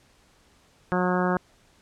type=harmonic tone; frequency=181.1 Hz; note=F#3; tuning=37 cents flat; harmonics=1 / 2 / 3 / 4 / 5 / 6 / 7 / 8 / 9; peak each=-25 / -28 / -30 / -31 / -32 / -33 / -33 / -34 / -35 dBFS; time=0.92-1.37 s; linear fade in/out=0 ms; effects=pink hiss -60 dBFS RMS until 1.81 s + low-pass 9000 Hz 12 dB/octave